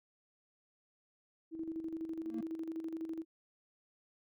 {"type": "tone with tremolo", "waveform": "sine", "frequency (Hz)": 324.2, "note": "E4", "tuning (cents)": -29, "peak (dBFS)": -36, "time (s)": [1.51, 3.25], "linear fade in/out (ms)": 50, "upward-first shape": "square", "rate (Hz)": 12, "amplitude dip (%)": 55}
{"type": "tone with exponential growth", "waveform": "triangle", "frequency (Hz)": 229.8, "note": "A#3", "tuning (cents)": -25, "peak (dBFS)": -32, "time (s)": [2.18, 2.41], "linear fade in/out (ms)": 5, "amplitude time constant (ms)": 50}
{"effects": []}